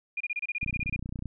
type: tone bursts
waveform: sine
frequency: 2429 Hz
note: D#7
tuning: 42 cents flat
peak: -28 dBFS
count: 13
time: 0.17-0.961 s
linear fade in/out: 5 ms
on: 35 ms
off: 28 ms
type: click train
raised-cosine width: 5 ms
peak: -23 dBFS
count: 20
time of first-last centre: 0.63-1.257 s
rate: 30.3 Hz
effects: none